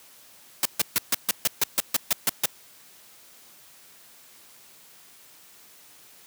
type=noise bursts; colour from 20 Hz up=white; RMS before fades=-21 dBFS; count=12; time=0.63-2.458 s; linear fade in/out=2 ms; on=24 ms; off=140 ms; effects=white hiss -52 dBFS RMS until 6.26 s + high-pass 100 Hz 12 dB/octave